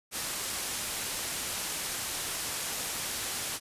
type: low-pass noise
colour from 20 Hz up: white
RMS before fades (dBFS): -35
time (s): 0.11-3.6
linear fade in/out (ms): 50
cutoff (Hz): 12000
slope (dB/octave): 24
effects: resampled to 32000 Hz